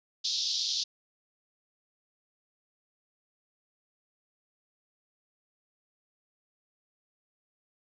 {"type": "band-pass noise", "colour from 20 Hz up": "white", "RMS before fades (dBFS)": -31, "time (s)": [0.24, 0.84], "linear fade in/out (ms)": 10, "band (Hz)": [3500, 5500], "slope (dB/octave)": 48, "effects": ["resampled to 16000 Hz"]}